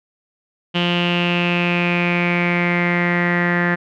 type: tone with low-pass filter sweep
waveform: sawtooth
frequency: 174.61 Hz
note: F3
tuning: in tune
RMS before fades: -18 dBFS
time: 0.74-3.76 s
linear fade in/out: 20 ms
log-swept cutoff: 3000 to 1800 Hz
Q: 7.7
effects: none